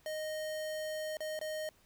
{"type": "tone with dropouts", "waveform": "square", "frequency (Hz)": 620, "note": "D#5", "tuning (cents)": -6, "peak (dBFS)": -37, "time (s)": [0.06, 1.69], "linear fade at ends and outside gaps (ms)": 1, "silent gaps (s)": [[1.17, 1.205], [1.391, 1.413]], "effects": ["pink hiss -67 dBFS RMS until 1.85 s"]}